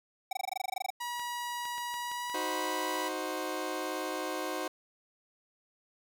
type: tone bursts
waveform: square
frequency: 761 Hz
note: F#5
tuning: 48 cents sharp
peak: -31 dBFS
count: 15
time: 0.31-0.904 s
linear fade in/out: 5 ms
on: 20 ms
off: 21 ms
type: tone with pitch glide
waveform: sawtooth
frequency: 964 to 980.3 Hz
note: B5 to B5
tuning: -42 to -13 cents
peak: -31 dBFS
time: 1-3.09 s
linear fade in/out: 10 ms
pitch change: +29 cents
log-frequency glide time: 1.98-2.56 s
type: clicks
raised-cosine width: 0.2 ms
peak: -29 dBFS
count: 6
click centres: 1.196 / 1.654 / 1.781 / 1.941 / 2.116 / 2.298 s
type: chord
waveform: 20% pulse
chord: C diminished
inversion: first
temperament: equal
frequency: 311.1 / 370 / 523.3 Hz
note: Eb4 / Gb4 / C5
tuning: 0 / 0 / 0 cents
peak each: -33 dBFS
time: 2.34-4.68 s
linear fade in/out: 5 ms
effects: none

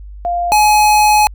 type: tone pair in turn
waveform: sine / square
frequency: 698.5 / 844.4 Hz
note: F5 / G#5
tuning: 0 / +29 cents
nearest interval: minor third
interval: 329 cents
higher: second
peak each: -14 / -8 dBFS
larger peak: second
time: 0.25-0.52 / 0.52-1.27 s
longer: second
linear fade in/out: 0 ms
effects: added 50 Hz sine -29 dBFS peak until 1.34 s

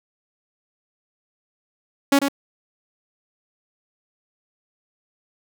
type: tone with echo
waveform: sawtooth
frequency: 278.9 Hz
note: C#4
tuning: 11 cents sharp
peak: -9 dBFS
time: 2.12-2.19 s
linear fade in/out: 5 ms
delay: 95 ms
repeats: 1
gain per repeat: -6 dB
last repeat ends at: 2.285 s
effects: none

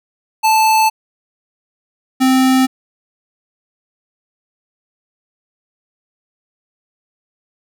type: tone pair in turn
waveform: square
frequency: 877 / 260.7 Hz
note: A5 / C4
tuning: -6 / -6 cents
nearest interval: octave + major sixth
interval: 2100 cents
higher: first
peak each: -10 dBFS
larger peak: neither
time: 0.43-0.9 / 2.2-2.67 s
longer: neither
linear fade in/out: 20 ms
effects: none

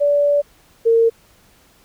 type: tone pair in turn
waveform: sine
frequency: 578 / 457.6 Hz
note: D5 / A#4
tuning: -28 / -32 cents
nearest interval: major third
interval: 404 cents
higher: first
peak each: -12 / -10 dBFS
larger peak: second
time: 0-0.42 / 0.85-1.1 s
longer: first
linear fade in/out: 20 ms
effects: pink hiss -53 dBFS RMS until 1.84 s

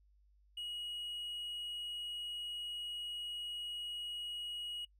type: tone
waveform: triangle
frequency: 2900 Hz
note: F#7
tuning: 35 cents flat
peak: -39 dBFS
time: 0.57-4.85 s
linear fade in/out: 5 ms
effects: noise-tail reverb RT60 0.1 s tail -23 dB re dry + added 50 Hz sine -65 dBFS peak until 4.99 s

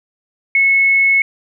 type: tone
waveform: sine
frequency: 2193 Hz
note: C#7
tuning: 19 cents flat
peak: -9 dBFS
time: 0.55-1.22 s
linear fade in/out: 2 ms
effects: none

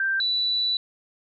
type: tone pair in turn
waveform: sine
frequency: 1571 / 3959 Hz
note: G6 / B7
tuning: +3 / +3 cents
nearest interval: octave + major third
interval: 1600 cents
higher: second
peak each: -21 dBFS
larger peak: neither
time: 0-0.2 / 0.2-0.77 s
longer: second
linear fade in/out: 2 ms
effects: none

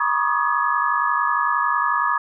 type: tone cluster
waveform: sine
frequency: 961 / 1100 / 1195 / 1246 / 1689 Hz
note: B5 / C#6 / D6 / D#6 / G#6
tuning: -48 / -14 / +30 / +2 / +29 cents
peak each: -24 dBFS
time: 0-2.18 s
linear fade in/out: 5 ms
effects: none

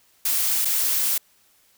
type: noise with dropouts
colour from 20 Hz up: blue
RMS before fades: -22 dBFS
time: 0.25-1.18 s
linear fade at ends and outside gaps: 5 ms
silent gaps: 0.649-0.653 s
effects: white hiss -60 dBFS RMS until 1.77 s

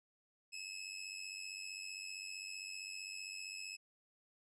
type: tone with amplitude modulation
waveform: 20% pulse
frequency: 2586 Hz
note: E7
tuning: 34 cents flat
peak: -37 dBFS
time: 0.52-3.77 s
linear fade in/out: 20 ms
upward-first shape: sine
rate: 95.4 Hz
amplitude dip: 65%
effects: resampled to 22050 Hz

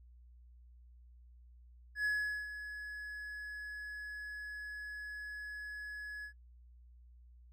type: tone with ADSR envelope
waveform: triangle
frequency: 1691 Hz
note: G#6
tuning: 31 cents sharp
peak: -28 dBFS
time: 1.95-6.33 s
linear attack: 99 ms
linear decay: 420 ms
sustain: -12 dB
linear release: 88 ms
effects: noise-tail reverb RT60 0.1 s tail -26 dB re dry + added 60 Hz sine -56 dBFS peak until 7.52 s

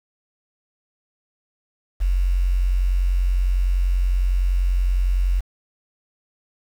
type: tone with quantisation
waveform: sine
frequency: 45.33 Hz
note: F#1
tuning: 35 cents flat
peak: -16 dBFS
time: 2-5.41 s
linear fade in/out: 20 ms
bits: 7
effects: none

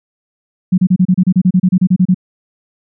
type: tone bursts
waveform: sine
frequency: 183.6 Hz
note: F#3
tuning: 13 cents flat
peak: -6 dBFS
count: 16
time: 0.72-2.145 s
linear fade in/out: 10 ms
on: 60 ms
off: 31 ms
effects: none

